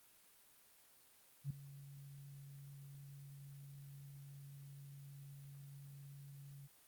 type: tone with ADSR envelope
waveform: sine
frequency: 140 Hz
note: C#3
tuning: 18 cents sharp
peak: -36 dBFS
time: 1.44-6.68 s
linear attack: 63 ms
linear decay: 4 ms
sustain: -16 dB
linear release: 25 ms
effects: white hiss -67 dBFS RMS until 6.87 s + Opus 32 kbps